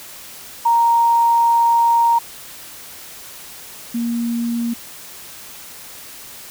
sine tone pair in turn, 932 / 234.6 Hz, A#5 / A#3, -1 / +11 cents, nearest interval 2 octaves, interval 2388 cents, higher first, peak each -11 / -18 dBFS, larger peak first, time 0.65-2.19 / 3.94-4.74 s, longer first, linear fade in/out 10 ms, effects white hiss -37 dBFS RMS until 6.5 s

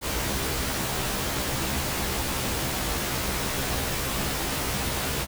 pink noise with comb filter, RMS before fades -28 dBFS, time 0.01-5.27 s, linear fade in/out 50 ms, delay 15 ms, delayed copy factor +0.9, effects none

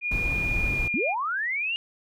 sine tone with pitch glide, 2431 to 2413 Hz, D#7 to D7, -41 to +46 cents, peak -25 dBFS, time 0.01-1.15 s, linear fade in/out 50 ms, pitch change -13 cents, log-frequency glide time 0.59-0.9 s
brown noise, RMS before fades -29 dBFS, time 0.11-0.88 s, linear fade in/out 5 ms
sine linear sweep, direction up, 189.3 to 2873 Hz, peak -25 dBFS, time 0.94-1.76 s, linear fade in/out 0 ms
effects none

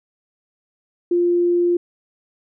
sine tone, 349.2 Hz, F4, in tune, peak -14 dBFS, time 1.11-1.77 s, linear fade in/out 5 ms, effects none

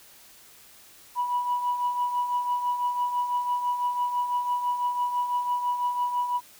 sine tone with tremolo, 979 Hz, B5, 15 cents flat, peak -20 dBFS, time 1.15-6.41 s, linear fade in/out 50 ms, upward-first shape triangle, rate 6 Hz, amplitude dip 65%, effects tanh soft clip ceiling -19 dBFS + white hiss -52 dBFS RMS until 6.59 s

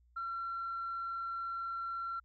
sine tone, 1361 Hz, F6, 45 cents flat, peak -35 dBFS, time 0.16-2.2 s, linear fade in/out 10 ms, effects tanh soft clip ceiling -32 dBFS + added 60 Hz sine -64 dBFS peak until 2.24 s

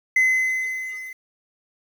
triangle tone with level ramp, 2041 Hz, C7, 44 cents flat, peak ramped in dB -11 to -32 dBFS, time 0.16-1.13 s, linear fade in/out 5 ms, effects tanh soft clip ceiling -8 dBFS + 8-bit

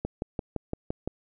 click train, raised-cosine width 2 ms, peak -16 dBFS, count 7, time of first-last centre 0.05-1.076 s, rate 5.85 Hz, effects none

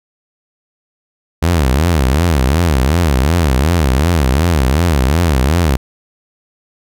sawtooth tone with vibrato, 74.6 Hz, D2, 28 cents sharp, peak -6 dBFS, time 1.42-5.77 s, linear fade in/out 10 ms, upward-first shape sine, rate 2.7 Hz, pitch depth 290 cents each way, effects none

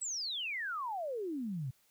sine exponential sweep, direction down, 8140 to 120.8 Hz, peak -35 dBFS, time 0.01-1.71 s, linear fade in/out 10 ms, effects white hiss -70 dBFS RMS until 1.9 s

